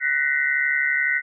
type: tone cluster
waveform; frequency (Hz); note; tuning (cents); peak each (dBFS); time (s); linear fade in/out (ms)
sine; 1496 / 1849 / 1921 / 2063; F#6 / A#6 / B6 / C7; +19 / -15 / -48 / -25; -24 / -28 / -23 / -24; 0-1.22; 50
effects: none